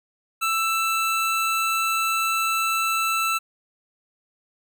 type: tone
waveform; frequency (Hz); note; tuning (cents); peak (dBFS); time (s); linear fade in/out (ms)
25% pulse; 1326; E6; +10; -17; 0.41-3.39; 20
effects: none